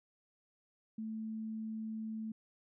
sine tone, 220 Hz, A3, in tune, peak -38 dBFS, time 0.98-2.32 s, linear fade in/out 5 ms, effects none

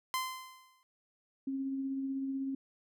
sawtooth tone with exponential decay, 1035 Hz, C6, 19 cents flat, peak -26 dBFS, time 0.14-0.83 s, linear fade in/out 0 ms, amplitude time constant 150 ms
sine tone with tremolo, 270 Hz, C#4, 45 cents flat, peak -32 dBFS, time 1.47-2.55 s, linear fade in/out 5 ms, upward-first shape sine, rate 16 Hz, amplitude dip 25%
effects none

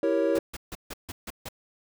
triangle chord, E diminished seventh, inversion none, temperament equal, 329.6 / 392 / 466.2 / 554.4 Hz, E4 / G4 / Bb4 / Db5, 0 / 0 / 0 / 0 cents, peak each -25 / -28 / -26 / -24 dBFS, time 0.03-0.39 s, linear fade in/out 2 ms
pink noise bursts, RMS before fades -37 dBFS, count 7, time 0.35-1.488 s, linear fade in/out 5 ms, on 34 ms, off 150 ms
effects none

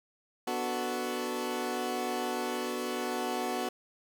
20% pulse chord, B minor seventh, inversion none, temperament equal, 246.9 / 293.7 / 370 / 440 Hz, B3 / D4 / F#4 / A4, 0 / 0 / 0 / 0 cents, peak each -31 / -36 / -30 / -35 dBFS, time 0.47-3.69 s, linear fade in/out 5 ms, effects none

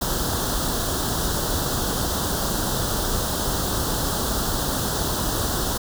pink band-stop noise, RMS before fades -24 dBFS, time 0.01-5.78 s, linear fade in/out 10 ms, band 1600 to 3200 Hz, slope 48 dB/octave, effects none

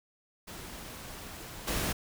pink noise with level steps, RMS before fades -44 / -32 dBFS, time 0.47-1.93 s, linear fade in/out 10 ms, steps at 1.67 s, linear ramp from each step 10 ms, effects none

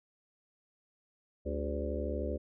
harmonic tone with a mistuned harmonic, 72.7 Hz, D2, 17 cents flat, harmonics 1 / 3 / 4 / 5 / 6 / 7 / 8, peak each -36 / -42 / -42 / -42 / -42 / -40 / -41 dBFS, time 1.45-2.38 s, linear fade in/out 20 ms, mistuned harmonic 6, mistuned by -89 cents, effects none

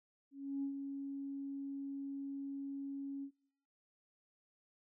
sine tone with ADSR envelope, 276.9 Hz, C#4, 2 cents flat, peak -34 dBFS, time 0.31-3.31 s, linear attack 320 ms, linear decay 93 ms, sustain -6 dB, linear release 78 ms, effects noise-tail reverb RT60 0.6 s tail -21 dB re dry + tanh soft clip ceiling -30 dBFS

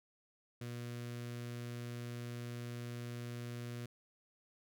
sawtooth tone with notch filter, 120 Hz, B2, 49 cents flat, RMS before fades -44 dBFS, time 0.61-3.86 s, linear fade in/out 5 ms, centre 860 Hz, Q 1.4, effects none

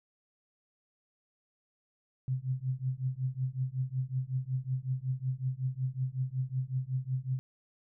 sine tone with tremolo, 129.9 Hz, C3, 12 cents flat, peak -26 dBFS, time 2.28-7.39 s, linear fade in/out 0 ms, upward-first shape triangle, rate 5.4 Hz, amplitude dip 100%, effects none

